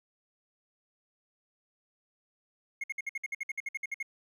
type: tone bursts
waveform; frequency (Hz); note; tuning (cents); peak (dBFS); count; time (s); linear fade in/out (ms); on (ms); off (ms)
triangle; 2155; C#7; -49; -30; 15; 2.81-4.028; 5; 28; 57
effects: none